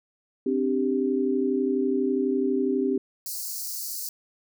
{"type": "chord", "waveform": "sine", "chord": "C suspended second", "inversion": "none", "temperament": "equal", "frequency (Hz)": [261.6, 293.7, 392], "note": ["C4", "D4", "G4"], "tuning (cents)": [0, 0, 0], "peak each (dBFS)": [-25, -29, -25], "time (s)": [0.46, 2.98], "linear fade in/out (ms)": 5}
{"type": "high-pass noise", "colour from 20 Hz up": "white", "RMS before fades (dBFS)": -33, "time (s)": [3.26, 4.09], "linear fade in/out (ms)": 2, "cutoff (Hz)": 4300, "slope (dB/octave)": 96}
{"effects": []}